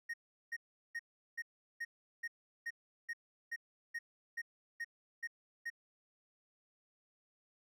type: tone bursts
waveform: triangle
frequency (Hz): 1864.7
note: A#6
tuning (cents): 0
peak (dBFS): -36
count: 14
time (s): 0.09-5.702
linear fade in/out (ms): 10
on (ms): 48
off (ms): 380
effects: none